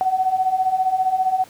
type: beating tone pair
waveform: sine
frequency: 740 / 755 Hz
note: F#5 / F#5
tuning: 0 / +35 cents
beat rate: 15 Hz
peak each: -22 / -18 dBFS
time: 0.01-1.44 s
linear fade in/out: 0 ms
effects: pink hiss -47 dBFS RMS until 1.49 s + high-pass 100 Hz 12 dB/octave